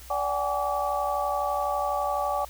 sine tone cluster, 580 / 760 / 832 / 1151 Hz, D5 / F#5 / G#5 / D6, -22 / +46 / +3 / -35 cents, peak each -30 dBFS, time 0.1-2.45 s, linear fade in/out 5 ms, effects added 60 Hz sine -45 dBFS peak until 2.49 s + white hiss -48 dBFS RMS until 2.49 s

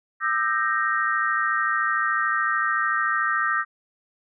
sine chord, E half-diminished seventh, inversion third, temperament equal with one note detuned, 1204.9 / 1318.5 / 1568 / 1864.7 Hz, D6 / E6 / G6 / Bb6, +44 / 0 / 0 / 0 cents, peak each -26 dBFS, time 0.2-3.65 s, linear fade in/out 50 ms, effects none

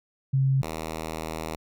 sine / 5% pulse tone pair in turn, 134.4 / 79.76 Hz, C3 / D#2, +47 / +43 cents, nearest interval major sixth, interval 904 cents, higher first, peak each -19 / -20 dBFS, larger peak first, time 0.33-0.62 / 0.62-1.56 s, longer second, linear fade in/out 10 ms, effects none

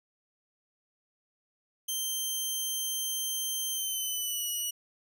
10% pulse tone with pitch glide, 3136 to 2926 Hz, G7 to F#7, 0 to -20 cents, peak -23 dBFS, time 1.88-4.71 s, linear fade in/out 10 ms, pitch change -120 cents, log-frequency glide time 3.7-4.47 s, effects none

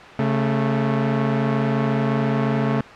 sawtooth tone pair together, 137.08 / 220 Hz, C#3 / A3, -19 / 0 cents, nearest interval minor sixth, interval 819 cents, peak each -17 dBFS, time 0.19-2.81 s, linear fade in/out 2 ms, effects white hiss -38 dBFS RMS until 2.95 s + low-pass 2000 Hz 12 dB/octave

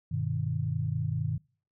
sine chord, G augmented, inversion none, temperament just, 98 / 122.5 / 153.12 Hz, G2 / B2 / D#3, 0 / -14 / -27 cents, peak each -33 / -32 / -31 dBFS, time 0.11-1.38 s, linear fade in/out 10 ms, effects noise-tail reverb RT60 0.4 s tail -25 dB re dry

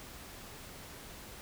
silence, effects pink hiss -49 dBFS RMS until 1.41 s

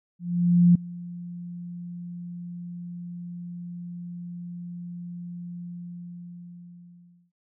sine tone with ADSR envelope, 174.61 Hz, F3, in tune, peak -12 dBFS, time 0.19-7.32 s, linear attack 560 ms, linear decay 6 ms, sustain -22 dB, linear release 1700 ms, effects none

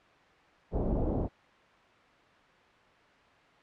pink low-pass noise, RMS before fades -30 dBFS, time 0.71-1.29 s, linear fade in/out 50 ms, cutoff 680 Hz, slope 24 dB/octave, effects white hiss -59 dBFS RMS until 3.62 s + low-pass 2000 Hz 12 dB/octave

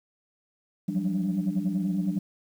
sine tone cluster, 175.2 / 186.7 / 196.7 / 294.6 Hz, F3 / F#3 / G3 / D4, +6 / +16 / +6 / +6 cents, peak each -30 / -28 / -28 / -32 dBFS, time 0.88-2.19 s, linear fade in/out 10 ms, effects tanh soft clip ceiling -18 dBFS + 9-bit

